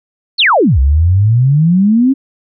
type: exponential two-way sweep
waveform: sine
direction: down then up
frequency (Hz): 4640 to 64 to 276.8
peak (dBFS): -6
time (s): 0.38-2.14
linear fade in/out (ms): 20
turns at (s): 0.79
effects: none